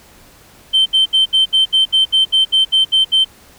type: tone bursts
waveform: sine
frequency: 3106 Hz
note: G7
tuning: 17 cents flat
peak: -7 dBFS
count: 13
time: 0.73-3.248 s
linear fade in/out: 20 ms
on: 130 ms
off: 69 ms
effects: tanh soft clip ceiling -6 dBFS + pink hiss -45 dBFS RMS until 3.58 s